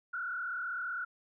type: tone with frequency modulation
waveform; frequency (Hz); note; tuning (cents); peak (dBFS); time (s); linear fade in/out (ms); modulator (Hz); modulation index
sine; 1434; F6; +45; -34; 0.13-1.05; 10; 35.6; 1.9
effects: none